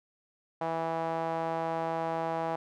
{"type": "tone with band-pass filter", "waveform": "sawtooth", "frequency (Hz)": 163.9, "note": "E3", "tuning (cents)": -10, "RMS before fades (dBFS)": -32, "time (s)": [0.61, 2.56], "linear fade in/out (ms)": 5, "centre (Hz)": 780, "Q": 2.6, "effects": []}